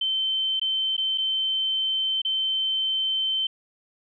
sine tone with dropouts, 3091 Hz, G7, 25 cents flat, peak -22 dBFS, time 0.01-3.47 s, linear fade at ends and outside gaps 5 ms, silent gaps 0.597-0.614 / 0.967-0.978 / 1.177-1.181 / 2.218-2.249 s, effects none

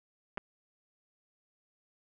clicks, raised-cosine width 0.5 ms, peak -22 dBFS, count 2, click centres 0.374 / 0.379 s, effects none

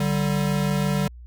square tone pair together, 146.9 / 193.03 Hz, D3 / G3, +1 / -26 cents, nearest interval perfect fourth, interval 473 cents, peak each -24 dBFS, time 0-1.08 s, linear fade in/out 5 ms, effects added 60 Hz sine -39 dBFS peak until 1.26 s

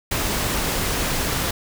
pink noise, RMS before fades -23 dBFS, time 0.11-1.51 s, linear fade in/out 5 ms, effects none

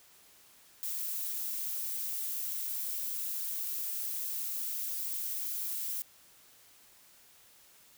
violet noise, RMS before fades -36 dBFS, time 0.83-6.02 s, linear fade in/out 0 ms, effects white hiss -60 dBFS RMS until 7.97 s

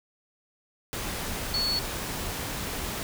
sine tone in noise, 4410 Hz, C#8, 10 cents flat, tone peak -25 dBFS, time 1.54-1.79 s, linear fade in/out 0 ms, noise pink, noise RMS -33 dBFS, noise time 0.93-3.03 s, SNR +5 dB, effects none

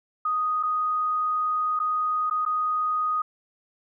sine tone with dropouts, 1244.5 Hz, D#6, in tune, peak -22 dBFS, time 0.25-3.22 s, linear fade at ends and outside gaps 5 ms, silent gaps 0.629-0.633 / 1.792-1.799 / 2.299-2.309 / 2.452-2.461 s, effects none

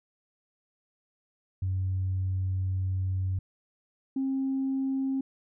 sine tone pair in turn, 93.9 / 267.8 Hz, F#2 / C4, +26 / +40 cents, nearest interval octave + tritone, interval 1814 cents, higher second, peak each -25 dBFS, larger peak neither, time 1.62-3.39 / 4.16-5.21 s, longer first, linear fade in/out 5 ms, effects tanh soft clip ceiling -22 dBFS

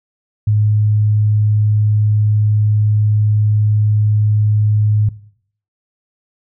sine tone, 105.9 Hz, G#2, 34 cents sharp, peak -10 dBFS, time 0.47-5.09 s, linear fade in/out 5 ms, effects noise-tail reverb RT60 0.6 s tail -18 dB re dry

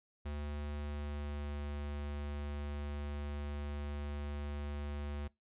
square tone with pitch glide, 73.42 to 72.7 Hz, D2 to D2, 0 to -17 cents, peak -39 dBFS, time 0.25-5.28 s, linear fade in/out 10 ms, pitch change -17 cents, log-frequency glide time 0.74-1.57 s, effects noise-tail reverb RT60 0.2 s tail -23 dB re dry + resampled to 8000 Hz

